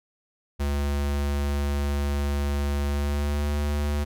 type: tone with pitch glide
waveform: square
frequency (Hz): 71.4 to 73.2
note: D2 to D2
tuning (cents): -48 to -5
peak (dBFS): -24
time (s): 0.59-4.05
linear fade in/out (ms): 20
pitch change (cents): +43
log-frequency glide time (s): 2.86-3.49
effects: none